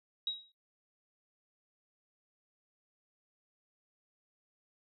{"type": "tone with exponential decay", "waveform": "sine", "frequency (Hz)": 3822, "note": "A#7", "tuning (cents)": 43, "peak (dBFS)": -29, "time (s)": [0.27, 0.52], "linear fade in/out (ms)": 2, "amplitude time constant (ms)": 53, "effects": ["noise-tail reverb RT60 0.2 s tail -24 dB re dry"]}